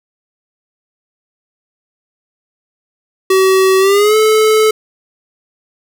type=tone with pitch glide; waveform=square; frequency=380 to 434 Hz; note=F#4 to A4; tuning=+46 to -24 cents; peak=-8 dBFS; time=3.3-4.71 s; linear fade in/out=5 ms; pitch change=+230 cents; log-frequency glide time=3.79-4.16 s; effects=none